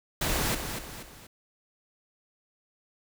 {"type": "noise with echo", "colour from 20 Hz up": "pink", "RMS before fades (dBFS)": -28, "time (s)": [0.21, 0.55], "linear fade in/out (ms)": 5, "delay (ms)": 240, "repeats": 3, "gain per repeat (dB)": -7, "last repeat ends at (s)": 1.27, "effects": []}